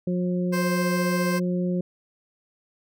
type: harmonic tone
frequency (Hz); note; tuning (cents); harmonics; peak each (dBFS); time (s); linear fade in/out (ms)
179.3; F3; +46; 1 / 2 / 3; -23 / -30 / -33; 0.07-1.81; 5
type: tone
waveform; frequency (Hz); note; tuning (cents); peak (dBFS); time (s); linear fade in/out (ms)
15% pulse; 523.3; C5; 0; -20; 0.52-1.4; 20
effects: none